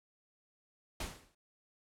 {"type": "noise with exponential decay", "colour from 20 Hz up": "pink", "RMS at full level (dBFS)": -36, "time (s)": [1, 1.35], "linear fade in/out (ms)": 5, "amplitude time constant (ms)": 75, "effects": ["low-pass 11000 Hz 12 dB/octave"]}